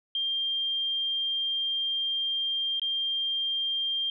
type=tone with dropouts; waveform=sine; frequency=3190 Hz; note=G7; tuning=30 cents sharp; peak=-26 dBFS; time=0.15-4.1 s; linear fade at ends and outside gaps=2 ms; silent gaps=2.797-2.817 s; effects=none